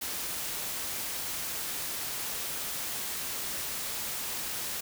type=noise; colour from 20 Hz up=white; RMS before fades=-35 dBFS; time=0.01-4.81 s; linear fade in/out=10 ms; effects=none